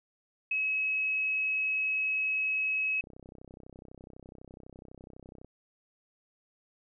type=tone; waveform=sine; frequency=2565 Hz; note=E7; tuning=48 cents flat; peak=-27 dBFS; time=0.51-3.01 s; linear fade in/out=5 ms
type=click train; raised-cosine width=2 ms; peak=-35 dBFS; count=78; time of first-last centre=3.04-5.446 s; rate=32 Hz
effects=none

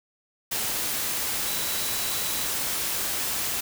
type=tone in noise; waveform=sine; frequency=3935 Hz; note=B7; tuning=7 cents flat; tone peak=-37 dBFS; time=1.47-2.47 s; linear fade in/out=10 ms; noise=white; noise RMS=-28 dBFS; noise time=0.51-3.61 s; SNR=-12 dB; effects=none

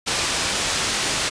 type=low-pass noise; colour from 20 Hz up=white; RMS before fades=-23 dBFS; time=0.06-1.3 s; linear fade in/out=20 ms; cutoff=6500 Hz; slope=12 dB/octave; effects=resampled to 22050 Hz

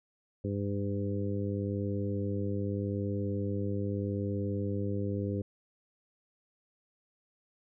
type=harmonic tone with a mistuned harmonic; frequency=100.8 Hz; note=G2; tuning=49 cents sharp; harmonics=1 / 2 / 3 / 4 / 5; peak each=-33 / -36 / -38 / -39 / -40 dBFS; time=0.44-5.42 s; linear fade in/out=5 ms; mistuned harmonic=1; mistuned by=-15 cents; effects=none

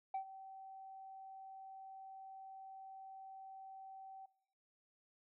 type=tone with ADSR envelope; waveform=sine; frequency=770 Hz; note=G5; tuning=31 cents flat; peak=-34 dBFS; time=0.14-4.26 s; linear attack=5 ms; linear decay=95 ms; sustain=-16 dB; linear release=8 ms; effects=noise-tail reverb RT60 0.8 s tail -22 dB re dry + tanh soft clip ceiling -35 dBFS

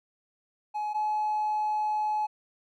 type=tone pair in turn; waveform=triangle; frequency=844 / 850.9 Hz; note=G#5 / G#5; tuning=+28 / +42 cents; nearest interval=unison; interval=14 cents; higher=second; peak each=-26 / -22 dBFS; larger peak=second; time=0.74-0.94 / 0.94-2.27 s; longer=second; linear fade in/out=20 ms; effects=tanh soft clip ceiling -22 dBFS

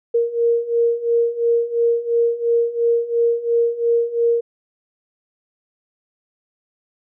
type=beating tone pair; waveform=sine; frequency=466.2 / 469.1 Hz; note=A#4 / A#4; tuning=0 / +11 cents; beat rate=2.9 Hz; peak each=-20 / -17 dBFS; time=0.14-4.41 s; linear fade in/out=10 ms; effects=none

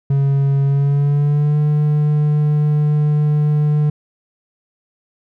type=tone with pitch glide; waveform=triangle; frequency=138.59 to 149.4 Hz; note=C#3 to D3; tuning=0 to +30 cents; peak=-10 dBFS; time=0.1-3.9 s; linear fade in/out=5 ms; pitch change=+130 cents; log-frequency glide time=0.65-1.59 s; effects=none

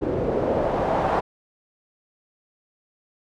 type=noise with low-pass filter sweep; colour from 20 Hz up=white; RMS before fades=-23 dBFS; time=0.01-1.21 s; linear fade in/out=20 ms; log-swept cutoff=410 to 850 Hz; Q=2.1; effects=none

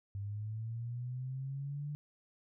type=linear sweep; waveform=sine; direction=up; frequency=98.7 to 148.3 Hz; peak=-37 dBFS; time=0.15-1.95 s; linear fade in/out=0 ms; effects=none

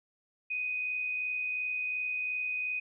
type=tone with amplitude modulation; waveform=sine; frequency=2496 Hz; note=D#7; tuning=5 cents sharp; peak=-29 dBFS; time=0.5-2.8 s; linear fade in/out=10 ms; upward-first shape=sine; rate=62.8 Hz; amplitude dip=35%; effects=none

